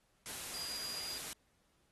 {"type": "tone in noise", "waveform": "sine", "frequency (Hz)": 4855, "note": "D#8", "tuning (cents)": -43, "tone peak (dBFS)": -42, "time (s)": [0.54, 1.18], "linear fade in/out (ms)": 0, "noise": "white", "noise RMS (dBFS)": -44, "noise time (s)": [0.26, 1.33], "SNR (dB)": -1, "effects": ["pink hiss -75 dBFS RMS until 1.91 s", "AAC 32 kbps"]}